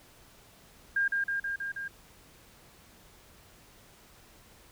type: tone with echo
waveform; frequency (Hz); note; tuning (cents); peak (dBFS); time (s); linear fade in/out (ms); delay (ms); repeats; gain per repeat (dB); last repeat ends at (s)
sine; 1608; G6; +44; -24; 0.96-1.08; 5; 160; 5; -2; 1.88
effects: pink hiss -57 dBFS RMS until 4.71 s